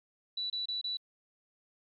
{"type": "tone bursts", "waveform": "sine", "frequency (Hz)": 3951, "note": "B7", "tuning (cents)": 0, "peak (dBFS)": -32, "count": 4, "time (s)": [0.37, 0.971], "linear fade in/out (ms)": 5, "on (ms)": 130, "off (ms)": 27, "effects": ["MP3 64 kbps"]}